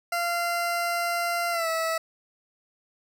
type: tone with pitch glide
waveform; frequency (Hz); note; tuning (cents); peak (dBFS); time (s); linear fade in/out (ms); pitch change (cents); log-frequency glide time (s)
20% pulse; 690 to 651.3; F5 to E5; -21 to -21; -20; 0.12-1.98; 5; -100; 1.51-1.68
effects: none